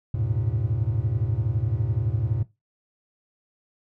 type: tone cluster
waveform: triangle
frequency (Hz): 78.5 / 101.9 / 113.8 / 131.3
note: D#2 / G#2 / A#2 / C3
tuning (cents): +16 / -32 / -41 / +6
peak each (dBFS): -31 / -25 / -24 / -28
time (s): 0.14-2.43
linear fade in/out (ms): 5
effects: noise-tail reverb RT60 0.2 s tail -17 dB re dry